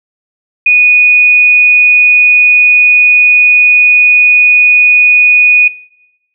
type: tone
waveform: sine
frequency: 2475 Hz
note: D#7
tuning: 10 cents flat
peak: -3 dBFS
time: 0.66-5.68 s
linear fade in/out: 5 ms
effects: noise-tail reverb RT60 1.0 s tail -25 dB re dry